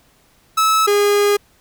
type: tone pair in turn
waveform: 45% pulse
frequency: 1300 / 409.5 Hz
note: E6 / G#4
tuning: -24 / -24 cents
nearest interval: octave + minor sixth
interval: 2000 cents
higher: first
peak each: -12 dBFS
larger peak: neither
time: 0.57-0.87 / 0.87-1.37 s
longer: second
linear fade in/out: 10 ms
effects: pink hiss -55 dBFS RMS until 1.6 s